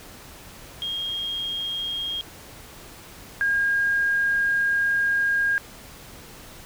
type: tone pair in turn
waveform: sine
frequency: 3243 / 1621.5 Hz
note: G#7 / G#6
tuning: -42 / -42 cents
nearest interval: octave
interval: 1200 cents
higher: first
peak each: -26 / -19 dBFS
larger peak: second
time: 0.82-2.21 / 3.41-5.58 s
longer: second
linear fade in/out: 0 ms
effects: pink hiss -44 dBFS RMS until 6.65 s